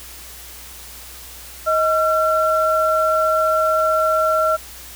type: tone pair together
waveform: sine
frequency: 631 / 1357.7 Hz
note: D#5 / F6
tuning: +24 / -49 cents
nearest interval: octave + minor second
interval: 1327 cents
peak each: -17 dBFS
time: 1.66-4.57 s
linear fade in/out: 20 ms
effects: added 60 Hz sine -43 dBFS peak until 4.95 s + white hiss -38 dBFS RMS until 4.95 s